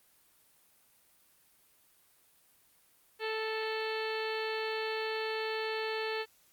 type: harmonic tone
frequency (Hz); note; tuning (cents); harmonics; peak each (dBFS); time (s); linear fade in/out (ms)
439.6; A4; -2; 1 / 2 / 3 / 4 / 5 / 6 / 7 / 8 / 9 / 10; -35 / -41 / -45 / -41 / -46 / -43 / -46 / -50 / -51 / -46; 3.19-6.26; 50
effects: white hiss -66 dBFS RMS until 6.52 s + Opus 32 kbps